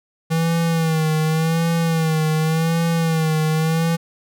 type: tone with vibrato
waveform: square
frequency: 161.5 Hz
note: E3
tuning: 35 cents flat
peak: -17 dBFS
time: 0.3-3.97 s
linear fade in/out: 20 ms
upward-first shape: sine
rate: 0.88 Hz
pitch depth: 58 cents each way
effects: none